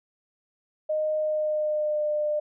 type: tone with pitch glide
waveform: sine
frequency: 617 to 600.5 Hz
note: D#5 to D5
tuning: -15 to +38 cents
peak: -23 dBFS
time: 0.89-2.4 s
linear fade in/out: 10 ms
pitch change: -47 cents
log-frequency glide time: 1.17-2.09 s
effects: none